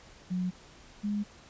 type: tone pair in turn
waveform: sine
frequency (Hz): 181.8 / 206.7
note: F#3 / G#3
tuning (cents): -30 / -8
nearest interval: major second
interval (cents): 222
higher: second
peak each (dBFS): -28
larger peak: neither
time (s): 0.3-0.51 / 1.03-1.24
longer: neither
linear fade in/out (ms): 20
effects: pink hiss -54 dBFS RMS until 1.49 s + resampled to 16000 Hz